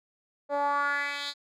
10% pulse tone with band-pass filter sweep, 285.7 Hz, D4, 48 cents flat, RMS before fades -29 dBFS, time 0.49-1.34 s, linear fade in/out 50 ms, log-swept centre 590 to 4200 Hz, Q 3.4, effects none

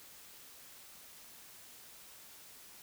silence, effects white hiss -55 dBFS RMS until 2.82 s

